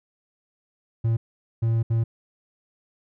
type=tone bursts at uneven times; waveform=triangle; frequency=114.1 Hz; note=A#2; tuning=37 cents flat; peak=-17 dBFS; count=3; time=1.04-1.17 / 1.62-1.83 / 1.9-2.04 s; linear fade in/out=10 ms; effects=none